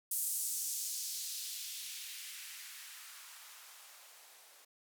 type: noise with band-pass filter sweep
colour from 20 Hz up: violet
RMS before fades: -43 dBFS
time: 0.11-4.65 s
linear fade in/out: 5 ms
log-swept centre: 9500 to 500 Hz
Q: 1.3
effects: none